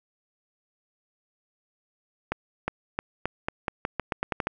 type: accelerating click train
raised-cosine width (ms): 0.5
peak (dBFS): -11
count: 13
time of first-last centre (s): 2.32-4.471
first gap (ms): 360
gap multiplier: 0.86
effects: none

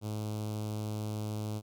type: tone with notch filter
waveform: sawtooth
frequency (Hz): 106.6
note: G#2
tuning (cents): +46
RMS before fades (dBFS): -36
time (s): 0.01-1.62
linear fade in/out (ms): 50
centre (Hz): 1800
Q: 0.69
effects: none

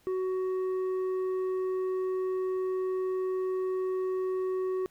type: tone with tanh clipping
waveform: sine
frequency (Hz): 373.3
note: F#4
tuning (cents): +15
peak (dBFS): -29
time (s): 0.07-4.86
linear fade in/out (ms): 0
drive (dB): 6
effects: pink hiss -65 dBFS RMS until 4.9 s

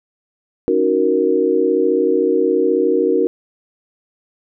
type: chord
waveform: sine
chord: D# minor seventh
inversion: third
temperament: equal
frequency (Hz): 277.2 / 311.1 / 370 / 466.2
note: C#4 / D#4 / F#4 / A#4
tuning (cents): 0 / 0 / 0 / 0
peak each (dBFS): -22 / -20 / -17 / -16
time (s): 0.68-3.27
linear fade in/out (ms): 0
effects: none

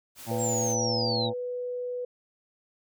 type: noise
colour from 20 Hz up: white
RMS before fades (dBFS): -44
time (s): 0.15-0.76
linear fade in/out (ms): 50
type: harmonic tone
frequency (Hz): 113.8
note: A#2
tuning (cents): -41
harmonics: 1 / 2 / 3 / 5 / 6 / 7 / 8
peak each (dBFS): -32 / -33 / -38 / -39 / -39 / -36 / -42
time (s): 0.26-1.34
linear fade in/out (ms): 50
type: tone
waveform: sine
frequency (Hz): 493.9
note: B4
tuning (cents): 0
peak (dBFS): -30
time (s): 0.31-2.05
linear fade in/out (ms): 5
type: linear sweep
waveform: sine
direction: down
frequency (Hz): 7630 to 3729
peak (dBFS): -28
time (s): 0.38-1.3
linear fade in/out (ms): 50
effects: none

